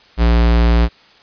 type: tone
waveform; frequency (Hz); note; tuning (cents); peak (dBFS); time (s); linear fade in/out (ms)
square; 58; A#1; -8; -10; 0.17-0.89; 50
effects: white hiss -47 dBFS RMS until 1.22 s + resampled to 11025 Hz